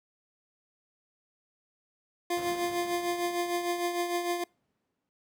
25% pulse tone with tremolo, 349.2 Hz, F4, in tune, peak -22 dBFS, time 2.3-4.44 s, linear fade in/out 5 ms, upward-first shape triangle, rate 6.6 Hz, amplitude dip 60%
brown noise with exponential decay, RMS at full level -35 dBFS, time 2.37-5.09 s, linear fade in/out 0 ms, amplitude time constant 590 ms
effects noise-tail reverb RT60 0.3 s tail -25 dB re dry + high-pass 200 Hz 12 dB/octave

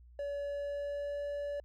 triangle tone with pitch glide, 570 to 575.6 Hz, C#5 to D5, +48 to -35 cents, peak -33 dBFS, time 0.19-1.6 s, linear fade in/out 2 ms, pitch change +17 cents, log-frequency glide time 0.39-1.24 s, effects added 60 Hz sine -54 dBFS peak until 1.64 s

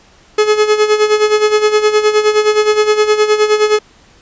45% pulse tone with tremolo, 425 Hz, G#4, 40 cents sharp, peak -6 dBFS, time 0.38-3.79 s, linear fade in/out 5 ms, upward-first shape sine, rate 9.6 Hz, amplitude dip 70%, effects pink hiss -46 dBFS RMS until 4.21 s + resampled to 16000 Hz

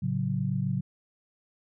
sine chord, F# minor, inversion first, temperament just, 111 / 138.75 / 185 Hz, A2 / C#3 / F#3, +16 / +2 / 0 cents, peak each -32 / -29 / -30 dBFS, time 0.02-0.81 s, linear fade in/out 10 ms, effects none

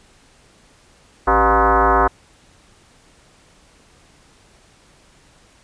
sine tone with frequency modulation, 167.3 Hz, E3, 26 cents sharp, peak -11 dBFS, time 1.27-2.08 s, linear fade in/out 10 ms, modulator 221 Hz, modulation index 5.7, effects pink hiss -52 dBFS RMS until 5.63 s + resampled to 22050 Hz

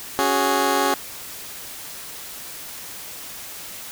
15% pulse chord, C# suspended fourth, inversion none, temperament just, 277.2 / 369.6 / 415.8 Hz, C#4 / F#4 / G#4, 0 / -2 / +2 cents, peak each -17 dBFS, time 0.19-0.94 s, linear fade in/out 0 ms, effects white hiss -36 dBFS RMS until 3.91 s

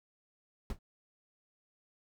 brown noise with exponential decay, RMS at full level -29 dBFS, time 0.7-0.79 s, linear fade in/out 2 ms, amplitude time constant 19 ms, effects none

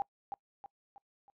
sine tone with echo, 801 Hz, G5, 37 cents sharp, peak -29 dBFS, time 0-0.02 s, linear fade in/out 0 ms, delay 320 ms, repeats 4, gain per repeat -7 dB, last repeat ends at 1.3 s, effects noise-tail reverb RT60 0.1 s tail -24 dB re dry

